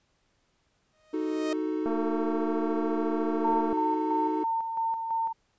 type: tone with exponential growth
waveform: sawtooth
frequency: 622.3 Hz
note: D#5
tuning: in tune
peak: -26 dBFS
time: 0.93-1.53 s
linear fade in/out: 2 ms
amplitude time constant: 130 ms
type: chord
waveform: triangle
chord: D# diminished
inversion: none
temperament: equal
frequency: 311.1 / 370 / 440 Hz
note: D#4 / F#4 / A4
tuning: 0 / 0 / 0 cents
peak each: -27 / -32 / -33 dBFS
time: 1.13-4.44 s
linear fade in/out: 10 ms
type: click train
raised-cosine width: 1 ms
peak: -21 dBFS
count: 425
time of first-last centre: 1.86-3.728 s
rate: 227 Hz
type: tone with tremolo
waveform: sine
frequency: 906 Hz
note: A#5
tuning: 50 cents flat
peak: -25 dBFS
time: 3.44-5.33 s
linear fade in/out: 10 ms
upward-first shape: square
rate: 3 Hz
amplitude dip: 45%
effects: pink hiss -71 dBFS RMS until 5.58 s + resampled to 16000 Hz